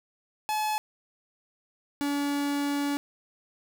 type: tone pair in turn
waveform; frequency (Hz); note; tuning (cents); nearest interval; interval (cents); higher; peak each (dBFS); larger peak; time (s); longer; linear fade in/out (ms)
45% pulse; 856 / 285.7; A5 / D4; -48 / -48; octave + perfect fifth; 1900; first; -26; neither; 0.49-0.78 / 2.01-2.97; second; 0
effects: 9-bit